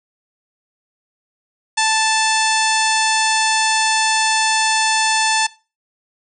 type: harmonic tone with a mistuned harmonic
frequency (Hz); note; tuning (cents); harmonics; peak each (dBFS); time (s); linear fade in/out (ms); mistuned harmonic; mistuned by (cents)
880; A5; 0; 1 / 2 / 3 / 4 / 5 / 6 / 7 / 8 / 9 / 10; -18 / -21 / -23 / -24 / -25 / -26 / -26 / -27 / -28 / -28; 1.77-5.47; 10; 9; +37
effects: noise-tail reverb RT60 0.3 s tail -19 dB re dry